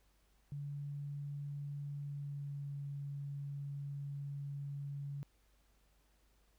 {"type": "tone with pitch glide", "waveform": "sine", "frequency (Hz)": [143.3, 141.49], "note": ["D3", "C#3"], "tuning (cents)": [-42, 36], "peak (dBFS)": -40, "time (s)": [0.52, 5.23], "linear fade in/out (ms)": 0, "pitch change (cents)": -22, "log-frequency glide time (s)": [1.97, 2.78], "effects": ["added 50 Hz sine -70 dBFS peak until 6.58 s", "pink hiss -75 dBFS RMS until 6.58 s"]}